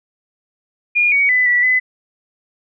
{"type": "tone with pitch steps", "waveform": "sine", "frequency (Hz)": [2427, 2247, 2002, 1955, 2014], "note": ["D#7", "C#7", "B6", "B6", "B6"], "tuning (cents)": [-44, 23, 23, -18, 33], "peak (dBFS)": -11, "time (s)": [0.95, 1.8], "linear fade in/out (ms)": 20, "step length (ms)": 170, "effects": []}